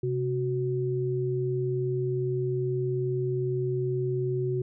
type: tone pair together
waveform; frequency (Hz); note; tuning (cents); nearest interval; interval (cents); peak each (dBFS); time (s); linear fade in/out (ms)
sine; 130.81 / 370; C3 / F#4; 0 / 0; octave + tritone; 1800; -28; 0.03-4.62; 5
effects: none